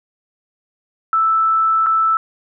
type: tone with dropouts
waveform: sine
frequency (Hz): 1318.5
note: E6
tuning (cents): 0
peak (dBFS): -12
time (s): 1.13-2.17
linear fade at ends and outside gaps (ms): 1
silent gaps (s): 1.862-1.867
effects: none

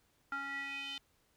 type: tone with band-pass filter sweep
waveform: square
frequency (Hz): 277.2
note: C#4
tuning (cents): 0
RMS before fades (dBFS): -41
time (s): 0.32-0.98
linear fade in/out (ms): 2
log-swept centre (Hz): 1400 to 3300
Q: 5.6
effects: pink hiss -73 dBFS RMS until 1.36 s

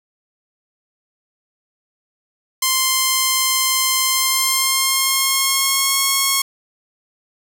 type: tone with pitch glide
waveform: 5% pulse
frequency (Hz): 1046.5 to 1090.9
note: C6 to C#6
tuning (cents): 0 to -28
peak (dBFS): -3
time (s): 2.62-6.42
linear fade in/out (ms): 5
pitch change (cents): +72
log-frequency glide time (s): 4.05-5.99
effects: none

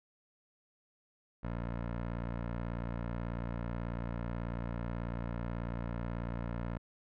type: tone with low-pass filter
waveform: 15% pulse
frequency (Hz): 58.27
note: A#1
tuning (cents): 0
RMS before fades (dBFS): -38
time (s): 1.43-6.78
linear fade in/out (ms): 10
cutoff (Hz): 1600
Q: 1
effects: none

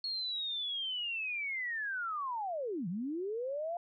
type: linear two-way sweep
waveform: sine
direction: down then up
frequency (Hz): 4325 to 160 to 706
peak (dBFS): -34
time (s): 0.04-3.77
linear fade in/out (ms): 2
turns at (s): 2.88
effects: none

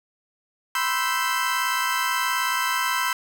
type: chord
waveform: 30% pulse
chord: C major seventh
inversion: third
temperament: equal with one note detuned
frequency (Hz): 987.8 / 1046.5 / 1318.5 / 1553.6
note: B5 / C6 / E6 / G6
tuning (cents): 0 / 0 / 0 / -16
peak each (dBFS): -25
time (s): 0.75-3.13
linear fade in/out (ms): 2
effects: none

